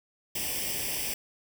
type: noise with comb filter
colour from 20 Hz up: white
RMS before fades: -32 dBFS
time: 0.35-1.14 s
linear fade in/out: 5 ms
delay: 0.37 ms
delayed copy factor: +0.8
effects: none